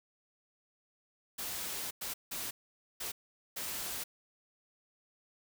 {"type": "noise bursts at uneven times", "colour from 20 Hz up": "white", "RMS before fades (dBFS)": -39, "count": 5, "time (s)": [[1.38, 1.91], [2.01, 2.14], [2.31, 2.51], [3, 3.12], [3.56, 4.04]], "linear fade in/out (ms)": 10, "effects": []}